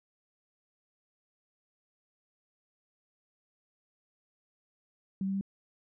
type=tone with pitch steps; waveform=sine; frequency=192.5 / 194.18 / 195.86 Hz; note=G3 / G3 / G3; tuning=-31 / -16 / -1 cents; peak=-29 dBFS; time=5.21-5.411 s; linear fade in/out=2 ms; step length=67 ms; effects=none